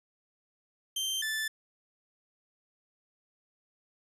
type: tone pair in turn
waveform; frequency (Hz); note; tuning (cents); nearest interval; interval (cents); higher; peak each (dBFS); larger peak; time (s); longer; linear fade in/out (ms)
sawtooth; 3136 / 1754.4; G7 / A6; 0 / -6; minor seventh; 1006; first; -27; neither; 0.96-1.22 / 1.22-1.48; neither; 5
effects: resampled to 32000 Hz